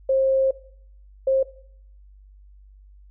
sine tone pair in turn, 533 / 533 Hz, C5 / C5, +32 / +32 cents, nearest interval unison, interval 0 cents, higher neither, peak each -16 / -16 dBFS, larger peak neither, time 0.09-0.51 / 1.27-1.43 s, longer first, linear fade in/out 5 ms, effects noise-tail reverb RT60 0.6 s tail -18 dB re dry + added 49 Hz sine -46 dBFS peak until 3.1 s

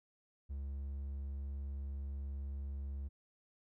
triangle tone, 69.3 Hz, C#2, in tune, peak -37 dBFS, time 0.49-3.09 s, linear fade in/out 20 ms, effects none

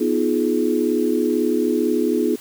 sine chord, F half-diminished seventh, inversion second, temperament equal with one note detuned, 246.9 / 311.1 / 349.2 / 422.3 Hz, Cb4 / Eb4 / F4 / Ab4, 0 / 0 / 0 / +29 cents, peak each -22 dBFS, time 0-2.36 s, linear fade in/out 10 ms, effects white hiss -42 dBFS RMS until 2.4 s

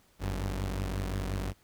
sawtooth tone pair together, 50.06 / 94.5 Hz, G1 / F#2, +37 / +37 cents, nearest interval major seventh, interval 1100 cents, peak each -29 / -31 dBFS, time 0.19-1.54 s, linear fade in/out 50 ms, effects pink hiss -65 dBFS RMS until 1.63 s

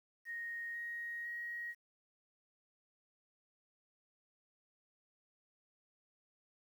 sine tone with pitch steps, 1864.7 / 1877.7 / 1890.7 Hz, A#6 / A#6 / A#6, 0 / +12 / +24 cents, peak -40 dBFS, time 0.25-1.75 s, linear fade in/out 50 ms, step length 500 ms, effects 11-bit

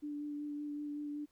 sine tone with vibrato, 293.7 Hz, D4, in tune, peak -38 dBFS, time 0.02-1.26 s, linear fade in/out 20 ms, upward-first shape sine, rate 5.3 Hz, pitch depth 14 cents each way, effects pink hiss -75 dBFS RMS until 1.31 s

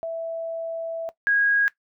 sine tone pair in turn, 659.3 / 1643.2 Hz, E5 / G#6, 0 / -19 cents, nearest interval octave + major third, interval 1581 cents, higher second, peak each -26 / -17 dBFS, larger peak second, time 0.03-1.09 / 1.27-1.68 s, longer first, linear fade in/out 0 ms, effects noise-tail reverb RT60 0.1 s tail -17 dB re dry

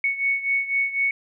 sine beating tone pair, 2217 / 2221 Hz, C#7 / C#7, 0 / +3 cents, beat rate 4 Hz, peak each -22 / -26 dBFS, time 0.04-1.11 s, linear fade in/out 2 ms, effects none

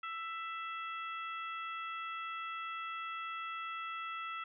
harmonic tone, 663 Hz, E5, 10 cents sharp, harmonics 2 / 3 / 4 / 5, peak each -40 / -48 / -47 / -52 dBFS, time 0.03-4.44 s, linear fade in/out 5 ms, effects none

